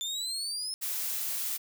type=exponential sweep; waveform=30% pulse; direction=up; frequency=3526 to 5240 Hz; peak=-29 dBFS; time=0.01-0.74 s; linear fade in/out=0 ms
type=noise; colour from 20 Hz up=blue; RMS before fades=-33 dBFS; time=0.81-1.58 s; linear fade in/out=20 ms
effects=none